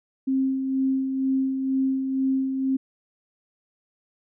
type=tone with tremolo; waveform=sine; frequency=265.8 Hz; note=C4; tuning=27 cents sharp; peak=-19 dBFS; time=0.27-2.77 s; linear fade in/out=10 ms; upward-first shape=sine; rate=2.1 Hz; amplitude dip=45%; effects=none